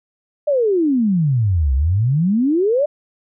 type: exponential two-way sweep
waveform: sine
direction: down then up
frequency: 612 to 63.4 to 612 Hz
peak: -13 dBFS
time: 0.47-2.86 s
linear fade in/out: 10 ms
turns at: 1.74 s
effects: none